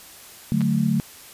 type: chord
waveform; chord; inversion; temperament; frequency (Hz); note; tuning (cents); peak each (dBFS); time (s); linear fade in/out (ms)
sine; D major; none; equal; 146.83 / 185 / 220; D3 / F#3 / A3; 0 / 0 / 0; -23 / -23 / -21; 0.52-1; 0
type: clicks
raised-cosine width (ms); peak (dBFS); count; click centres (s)
0.3; -20; 2; 0.608 / 0.616
effects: white hiss -44 dBFS RMS until 1.33 s + resampled to 32000 Hz